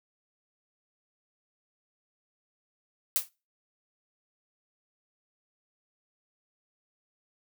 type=noise with exponential decay; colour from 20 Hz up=blue; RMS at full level=-22 dBFS; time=3.16-3.29 s; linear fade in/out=0 ms; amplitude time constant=27 ms; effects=noise-tail reverb RT60 0.3 s tail -23 dB re dry